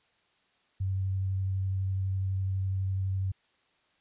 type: tone with vibrato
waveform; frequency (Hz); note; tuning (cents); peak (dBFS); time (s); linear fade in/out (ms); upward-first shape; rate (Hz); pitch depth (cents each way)
sine; 95.5; G2; -45; -27; 0.8-3.32; 10; sine; 12; 11
effects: white hiss -69 dBFS RMS until 4 s + resampled to 8000 Hz